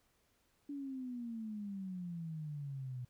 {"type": "exponential sweep", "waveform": "sine", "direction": "down", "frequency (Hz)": [289.2, 122.6], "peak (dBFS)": -40, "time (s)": [0.69, 3.05], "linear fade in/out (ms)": 5, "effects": ["pink hiss -75 dBFS RMS until 3.09 s"]}